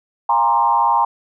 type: tone with frequency modulation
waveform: sine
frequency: 932.3 Hz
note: A#5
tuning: in tune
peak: -12 dBFS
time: 0.29-1.05 s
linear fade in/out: 5 ms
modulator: 117 Hz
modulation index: 1.2
effects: none